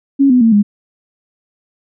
sine tone with pitch steps, 276 / 250.2 / 226.8 / 205.6 Hz, C#4 / B3 / A#3 / G#3, -7 / +23 / -47 / -17 cents, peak -6 dBFS, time 0.19-0.63 s, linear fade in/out 20 ms, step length 110 ms, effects none

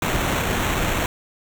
pink noise with sample-and-hold, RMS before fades -22 dBFS, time 0.02-1.06 s, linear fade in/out 2 ms, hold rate 4900 Hz, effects none

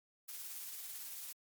blue noise with tremolo, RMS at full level -45 dBFS, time 0.28-1.33 s, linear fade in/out 10 ms, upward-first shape sine, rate 18 Hz, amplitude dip 25%, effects MP3 96 kbps

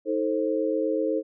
sine chord, A diminished, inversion second, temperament just, 316.8 / 440 / 528 Hz, Eb4 / A4 / C5, +31 / 0 / +16 cents, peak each -27 dBFS, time 0.05-1.23 s, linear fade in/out 50 ms, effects none

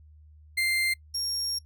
35% pulse tone pair in turn, 2093 / 5562 Hz, C7 / F8, 0 / -8 cents, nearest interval octave + perfect fourth, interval 1692 cents, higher second, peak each -22 / -25 dBFS, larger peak first, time 0.57-0.94 / 1.14-1.59 s, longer second, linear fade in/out 10 ms, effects noise-tail reverb RT60 0.1 s tail -25 dB re dry + added 76 Hz sine -50 dBFS peak until 1.65 s

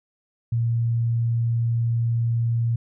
sine tone, 116.54 Hz, A#2, in tune, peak -19 dBFS, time 0.52-2.76 s, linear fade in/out 5 ms, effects none

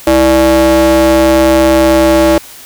square ring-modulated tone, 130.81 Hz, C3, in tune, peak -3 dBFS, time 0.07-2.38 s, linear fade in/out 2 ms, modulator 458 Hz, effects white hiss -33 dBFS RMS until 2.65 s

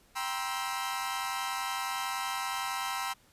sawtooth chord, C dominant seventh, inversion second, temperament equal with one note detuned, 784 / 955.8 / 1046.5 / 1318.5 Hz, G5 / Bb5 / C6 / E6, 0 / +43 / 0 / 0 cents, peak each -34 dBFS, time 0.15-3.14 s, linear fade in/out 20 ms, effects pink hiss -63 dBFS RMS until 3.32 s + resampled to 32000 Hz

